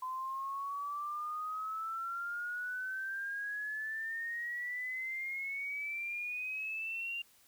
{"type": "exponential sweep", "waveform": "sine", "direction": "up", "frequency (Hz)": [1021, 2794], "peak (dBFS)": -36, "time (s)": [0.02, 7.22], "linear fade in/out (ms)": 5, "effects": ["white hiss -65 dBFS RMS until 7.47 s"]}